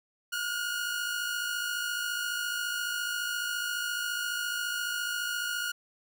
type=tone pair together; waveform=sawtooth; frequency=1428 / 1482.5 Hz; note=F6 / F#6; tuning=+38 / +3 cents; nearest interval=minor second; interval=65 cents; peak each=-28 / -33 dBFS; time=0.32-5.72 s; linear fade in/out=10 ms; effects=none